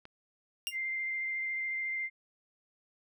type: click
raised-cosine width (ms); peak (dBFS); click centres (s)
0.3; -32; 0.054
type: tone with exponential decay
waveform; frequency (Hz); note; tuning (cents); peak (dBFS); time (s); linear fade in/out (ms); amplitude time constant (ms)
sawtooth; 2798; F7; +3; -25; 0.67-0.77; 0; 21
type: tone with vibrato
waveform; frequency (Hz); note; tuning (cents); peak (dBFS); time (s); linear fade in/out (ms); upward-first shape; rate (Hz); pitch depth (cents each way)
sine; 2093; C7; 0; -32; 0.71-2.1; 50; square; 14; 9
effects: none